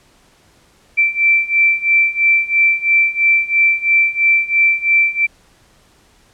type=beating tone pair; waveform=sine; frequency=2338 / 2341 Hz; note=D7 / D7; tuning=-8 / -6 cents; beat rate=3 Hz; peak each=-15 / -13 dBFS; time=0.97-5.27 s; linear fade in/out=20 ms; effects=pink hiss -52 dBFS RMS until 6.33 s + low-pass 10000 Hz 12 dB/octave